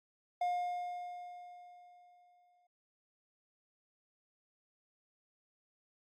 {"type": "tone with exponential decay", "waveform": "triangle", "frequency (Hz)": 712, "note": "F5", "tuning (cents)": 33, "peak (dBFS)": -28, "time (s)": [0.41, 2.67], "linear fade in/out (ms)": 5, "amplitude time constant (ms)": 490, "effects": ["AAC 48 kbps"]}